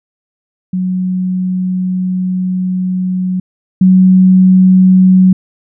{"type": "tone pair in turn", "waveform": "sine", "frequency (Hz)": [184.2, 186.02], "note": ["F#3", "F#3"], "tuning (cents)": [-7, 10], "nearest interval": "unison", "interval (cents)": 17, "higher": "second", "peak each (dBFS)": [-12, -3], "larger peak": "second", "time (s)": [[0.73, 3.4], [3.81, 5.33]], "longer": "first", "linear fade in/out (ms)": 5, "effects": []}